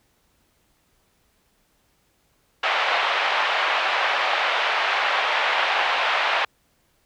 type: band-pass noise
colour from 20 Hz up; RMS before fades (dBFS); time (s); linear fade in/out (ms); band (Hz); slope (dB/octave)
pink; -22; 2.63-6.45; 5; 670 to 3300; 24
effects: pink hiss -65 dBFS RMS until 7.05 s

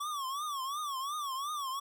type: tone with vibrato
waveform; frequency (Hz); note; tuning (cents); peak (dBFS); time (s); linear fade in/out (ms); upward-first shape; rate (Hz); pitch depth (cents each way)
square; 1131; C#6; +34; -35; 0-1.8; 10; triangle; 2.8; 170
effects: none

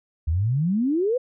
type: exponential sweep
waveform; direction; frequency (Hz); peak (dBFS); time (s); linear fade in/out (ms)
sine; up; 73.42 to 523.3; -19; 0.27-1.18; 10
effects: none

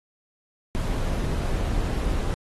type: noise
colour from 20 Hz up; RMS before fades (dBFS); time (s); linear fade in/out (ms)
brown; -25; 0.75-2.34; 0
effects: AAC 32 kbps

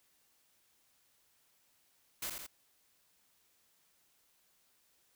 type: noise with echo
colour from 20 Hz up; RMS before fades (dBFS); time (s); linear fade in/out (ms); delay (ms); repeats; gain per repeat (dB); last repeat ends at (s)
white; -39; 2.22-2.3; 5; 83; 2; -4; 2.466
effects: white hiss -72 dBFS RMS until 5.15 s

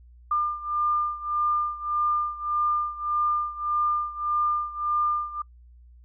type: beating tone pair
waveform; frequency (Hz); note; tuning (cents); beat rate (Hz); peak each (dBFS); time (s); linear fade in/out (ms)
sine; 1200 / 1201.7; D6 / D6; +37 / +39; 1.7; -25 / -28; 0.31-5.42; 5
effects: noise-tail reverb RT60 0.1 s tail -25 dB re dry + added 60 Hz sine -48 dBFS peak until 6.04 s

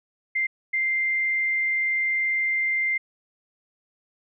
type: tone bursts at uneven times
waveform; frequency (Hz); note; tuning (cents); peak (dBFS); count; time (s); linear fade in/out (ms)
sine; 2093; C7; 0; -21; 2; 0.35-0.47 / 0.73-2.98; 10
effects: none

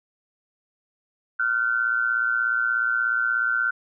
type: tone pair together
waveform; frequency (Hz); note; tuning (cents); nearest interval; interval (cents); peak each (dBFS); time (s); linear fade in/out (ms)
sine; 1396.9 / 1513.6; F6 / F#6; 0 / +39; minor second; 139; -23; 1.39-3.71; 10
effects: none

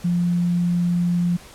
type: tone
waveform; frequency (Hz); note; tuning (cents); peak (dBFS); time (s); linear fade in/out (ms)
sine; 174.61; F3; 0; -17; 0.04-1.37; 10
effects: pink hiss -44 dBFS RMS until 1.54 s + low-pass 12000 Hz 12 dB/octave

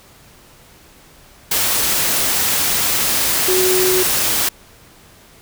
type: tone in noise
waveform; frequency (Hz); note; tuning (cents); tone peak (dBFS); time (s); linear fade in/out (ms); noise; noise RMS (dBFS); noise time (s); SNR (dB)
sine; 370; F#4; 0; -15; 3.48-4.03; 5; white; -17; 1.51-4.49; -1
effects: pink hiss -46 dBFS RMS until 5.41 s

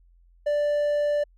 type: tone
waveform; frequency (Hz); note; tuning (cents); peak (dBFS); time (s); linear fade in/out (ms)
triangle; 587.3; D5; 0; -19; 0.46-1.24; 10
effects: added 43 Hz sine -54 dBFS peak until 1.37 s

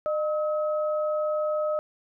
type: tone pair together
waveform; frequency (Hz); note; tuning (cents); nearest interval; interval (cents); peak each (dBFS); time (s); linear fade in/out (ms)
sine; 609 / 1280; D#5 / D#6; -37 / +49; octave + minor second; 1286; -24 / -33; 0.06-1.79; 0
effects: none

